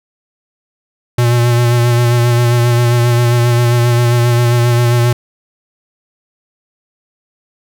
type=tone with vibrato; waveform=square; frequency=120 Hz; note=B2; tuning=49 cents flat; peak=-9 dBFS; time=1.18-5.13 s; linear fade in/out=5 ms; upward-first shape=sine; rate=7.5 Hz; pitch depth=28 cents each way; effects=none